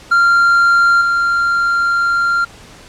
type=tone with level steps; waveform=triangle; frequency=1387 Hz; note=F6; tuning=12 cents flat; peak=-6 / -10 dBFS; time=0.11-2.45 s; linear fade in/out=10 ms; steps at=1.01 s; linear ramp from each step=5 ms; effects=pink hiss -39 dBFS RMS until 2.88 s + low-pass 8000 Hz 12 dB/octave